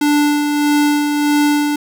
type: tone with tremolo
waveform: square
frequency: 293.7 Hz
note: D4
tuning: in tune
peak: -11 dBFS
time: 0.01-1.76 s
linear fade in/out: 5 ms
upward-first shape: sine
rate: 1.6 Hz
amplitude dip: 40%
effects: none